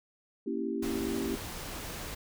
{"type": "chord", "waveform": "sine", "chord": "A# diminished seventh", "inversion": "none", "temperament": "equal", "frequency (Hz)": [233.1, 277.2, 329.6, 392], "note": ["A#3", "C#4", "E4", "G4"], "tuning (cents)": [0, 0, 0, 0], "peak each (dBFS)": -36, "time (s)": [0.46, 1.36], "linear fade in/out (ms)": 10}
{"type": "noise", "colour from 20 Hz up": "pink", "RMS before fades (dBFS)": -40, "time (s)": [0.82, 2.15], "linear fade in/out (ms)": 10}
{"effects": []}